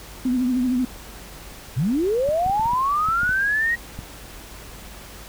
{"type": "tone with vibrato", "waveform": "sine", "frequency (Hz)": 251.4, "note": "B3", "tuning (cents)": 31, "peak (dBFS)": -18, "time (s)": [0.25, 0.85], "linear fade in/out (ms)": 5, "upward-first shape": "triangle", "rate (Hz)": 13, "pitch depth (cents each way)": 70}
{"type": "linear sweep", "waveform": "sine", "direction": "up", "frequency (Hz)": [107.5, 1909], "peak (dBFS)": -18, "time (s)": [1.76, 3.76], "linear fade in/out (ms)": 20}
{"type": "clicks", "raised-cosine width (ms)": 5, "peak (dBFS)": -20, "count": 10, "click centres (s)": [2.289, 2.463, 2.498, 2.596, 2.658, 2.734, 3.087, 3.233, 3.293, 3.99]}
{"effects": ["added 50 Hz sine -43 dBFS peak until 5.28 s", "pink hiss -41 dBFS RMS until 5.28 s"]}